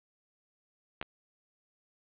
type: clicks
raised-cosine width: 0.3 ms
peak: -17 / -27 dBFS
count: 2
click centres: 1.014 / 1.027 s
effects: resampled to 8000 Hz + 8-bit